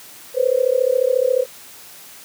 sine tone with amplitude modulation, 510 Hz, C5, 44 cents flat, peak -10 dBFS, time 0.34-1.46 s, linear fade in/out 50 ms, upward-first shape sine, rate 34.2 Hz, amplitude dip 95%, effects white hiss -41 dBFS RMS until 2.24 s + high-pass 100 Hz 12 dB/octave

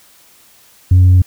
sine tone with tanh clipping, 91.2 Hz, F#2, 24 cents flat, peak -5 dBFS, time 0.91-1.22 s, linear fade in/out 5 ms, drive 1 dB, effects white hiss -47 dBFS RMS until 1.26 s

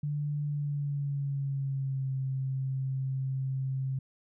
sine tone with pitch glide, 146.83 to 133.1 Hz, D3 to C3, 0 to +30 cents, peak -29 dBFS, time 0.03-3.99 s, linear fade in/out 5 ms, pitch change -170 cents, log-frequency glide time 0.45-2.11 s, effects none

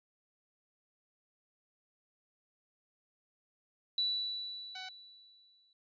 sine tone with exponential decay, 3951 Hz, B7, in tune, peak -28 dBFS, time 3.98-5.73 s, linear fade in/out 2 ms, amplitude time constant 380 ms
10% pulse tone, 749 Hz, F#5, 21 cents sharp, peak -35 dBFS, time 4.75-4.89 s, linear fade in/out 5 ms
effects resampled to 16000 Hz

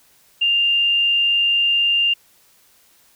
sine tone with frequency modulation, 2798 Hz, F7, 3 cents sharp, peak -14 dBFS, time 0.41-2.14 s, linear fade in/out 10 ms, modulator 56.9 Hz, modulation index 0.36, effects white hiss -55 dBFS RMS until 3.15 s

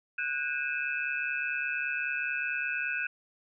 sine tone cluster, 1477 / 1606 / 2451 / 2596 Hz, F#6 / G6 / D#7 / E7, -3 / +41 / -27 / -27 cents, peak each -33 / -37 / -38 / -34 dBFS, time 0.18-3.07 s, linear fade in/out 5 ms, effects none

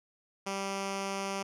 5% pulse tone with notch filter, 195.8 Hz, G3, 2 cents flat, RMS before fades -35 dBFS, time 0.46-1.43 s, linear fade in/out 10 ms, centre 1700 Hz, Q 1.6, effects low-pass 8000 Hz 12 dB/octave

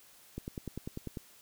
click train, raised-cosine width 3 ms, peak -25 dBFS, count 9, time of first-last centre 0.38-1.172 s, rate 10.1 Hz, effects white hiss -59 dBFS RMS until 1.41 s

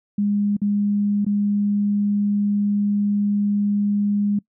sine tone with dropouts, 204.5 Hz, G#3, 26 cents flat, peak -17 dBFS, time 0.18-4.39 s, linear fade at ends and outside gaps 5 ms, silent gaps 0.568-0.616 / 1.248-1.264 s, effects noise-tail reverb RT60 0.1 s tail -23 dB re dry

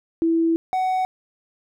sine / triangle tone pair in turn, 329.6 / 747 Hz, E4 / F#5, 0 / +16 cents, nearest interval octave + major second, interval 1416 cents, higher second, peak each -16 / -17 dBFS, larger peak first, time 0.22-0.56 / 0.73-1.05 s, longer first, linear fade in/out 0 ms, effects none

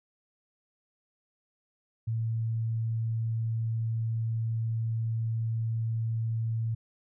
sine tone, 113.2 Hz, A2, 50 cents sharp, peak -27 dBFS, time 2.07-6.75 s, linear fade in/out 10 ms, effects none

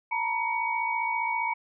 sine tone cluster, 905 / 960 / 2252 Hz, A5 / B5 / C#7, +48 / -49 / +27 cents, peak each -30 dBFS, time 0.11-1.54 s, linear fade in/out 10 ms, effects none

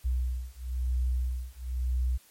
sine beating tone pair, 62 / 63 Hz, B1 / B1, +7 / +35 cents, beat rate 1 Hz, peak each -30 dBFS, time 0.04-2.18 s, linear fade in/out 20 ms, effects white hiss -59 dBFS RMS until 2.3 s + MP3 64 kbps

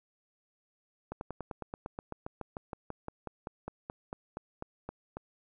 slowing click train, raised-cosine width 1 ms, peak -24 dBFS, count 25, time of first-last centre 1.12-5.17 s, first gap 91 ms, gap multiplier 1.05, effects none

